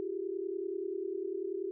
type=tone cluster; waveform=sine; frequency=340.9 / 381.6 / 411.9 Hz; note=F4 / G4 / G#4; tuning=-42 / -47 / -14 cents; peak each=-40 / -36 / -40 dBFS; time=0-1.71 s; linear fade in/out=0 ms; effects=none